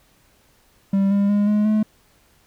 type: tone with pitch steps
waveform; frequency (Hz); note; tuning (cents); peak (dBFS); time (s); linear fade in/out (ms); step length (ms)
triangle; 196 / 200.5 / 205 / 209.7 / 214.5; G3 / G3 / G#3 / G#3 / A3; 0 / +39 / -22 / +17 / -44; -13; 0.93-1.83; 5; 180
effects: pink hiss -58 dBFS RMS until 2.46 s